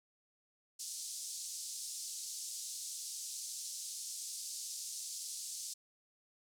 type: band-pass noise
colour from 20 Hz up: white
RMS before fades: -44 dBFS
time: 0.79-5.74 s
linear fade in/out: 10 ms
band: 4700 to 9000 Hz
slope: 24 dB/octave
effects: none